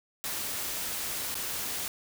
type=noise with dropouts; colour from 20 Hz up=white; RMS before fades=-34 dBFS; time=0.24-1.88 s; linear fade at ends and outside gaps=0 ms; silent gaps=1.343-1.353 s; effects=none